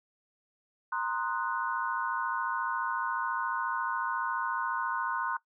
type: chord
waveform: sine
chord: C half-diminished seventh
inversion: third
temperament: equal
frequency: 932.3 / 1046.5 / 1244.5 / 1480 Hz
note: Bb5 / C6 / Eb6 / Gb6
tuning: 0 / 0 / 0 / 0 cents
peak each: -35 / -34 / -39 / -34 dBFS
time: 0.92-5.37 s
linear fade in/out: 5 ms
effects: noise-tail reverb RT60 0.1 s tail -18 dB re dry